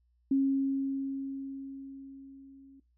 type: tone with level ramp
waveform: sine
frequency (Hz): 271.8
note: C#4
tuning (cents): -34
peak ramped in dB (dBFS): -22 to -52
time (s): 0.31-2.8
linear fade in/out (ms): 5
effects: noise-tail reverb RT60 0.2 s tail -17 dB re dry + added 60 Hz sine -67 dBFS peak until 2.97 s